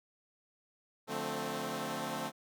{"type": "chord", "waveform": "10% pulse", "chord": "D minor seventh", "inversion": "none", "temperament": "equal with one note detuned", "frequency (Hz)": [146.83, 177.87, 220, 261.6], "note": ["D3", "F3", "A3", "C4"], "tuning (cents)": [0, 32, 0, 0], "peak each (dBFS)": [-35, -36, -31, -32], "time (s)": [1.07, 2.32], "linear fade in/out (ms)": 50, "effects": []}